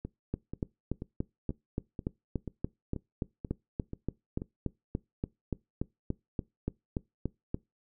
two click trains, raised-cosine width 3 ms, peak -18 / -24 dBFS, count 26 / 10, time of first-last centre 0.34-7.545 / 0.05-4.419 s, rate 3.47 / 2.06 Hz, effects noise-tail reverb RT60 0.2 s tail -22 dB re dry

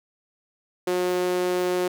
sawtooth tone with high-pass filter, 180.4 Hz, F#3, 44 cents flat, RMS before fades -24 dBFS, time 0.87-1.88 s, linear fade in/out 5 ms, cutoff 390 Hz, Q 3.2, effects none

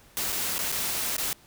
white noise with dropouts, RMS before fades -29 dBFS, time 0.17-1.33 s, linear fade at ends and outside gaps 0 ms, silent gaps 0.321-0.326 / 0.581-0.59 / 0.718-0.724 / 1.166-1.182 s, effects pink hiss -56 dBFS RMS until 1.46 s

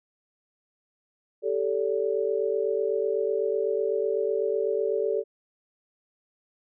sine chord, G suspended second, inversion none, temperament equal with one note detuned, 392 / 440 / 572.3 Hz, G4 / A4 / D5, 0 / 0 / -45 cents, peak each -28 / -26 / -30 dBFS, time 1.42-5.24 s, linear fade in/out 50 ms, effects none

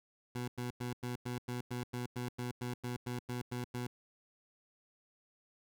20% pulse tone bursts, 122.9 Hz, B2, 8 cents flat, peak -32 dBFS, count 16, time 0.35-3.87 s, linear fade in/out 5 ms, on 130 ms, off 96 ms, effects none

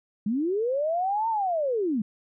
sine linear two-way sweep, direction up then down, 195.5 to 922 to 195.5 Hz, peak -23 dBFS, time 0.26-2.02 s, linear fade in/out 5 ms, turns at 1.29 s, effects none

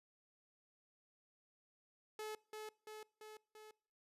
sawtooth tone with echo, 430 Hz, A4, 40 cents flat, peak -40 dBFS, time 2.19-2.35 s, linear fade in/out 2 ms, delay 340 ms, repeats 4, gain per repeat -3 dB, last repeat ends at 3.71 s, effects noise-tail reverb RT60 0.6 s tail -24 dB re dry + resampled to 32000 Hz

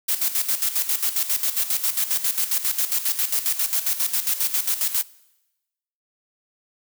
blue noise with tremolo, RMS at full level -21 dBFS, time 0.08-5.03 s, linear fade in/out 10 ms, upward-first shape square, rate 7.4 Hz, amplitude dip 70%, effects noise-tail reverb RT60 1.0 s tail -22 dB re dry

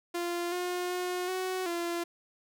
sawtooth tone with pitch steps, 346.9 / 358 / 360.6 / 372 / 343 Hz, F4 / F4 / F#4 / F#4 / F4, -12 / +43 / -45 / +9 / -31 cents, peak -27 dBFS, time 0.14-2.04 s, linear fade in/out 10 ms, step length 380 ms, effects none

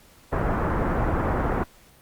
pink low-pass noise, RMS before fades -24 dBFS, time 0.32-1.64 s, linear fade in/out 10 ms, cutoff 1500 Hz, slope 24 dB/octave, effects pink hiss -54 dBFS RMS until 2.01 s + Opus 48 kbps

